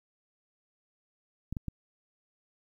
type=clicks; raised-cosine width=5 ms; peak=-22 dBFS; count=3; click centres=1.526 / 1.568 / 1.683 s; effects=10-bit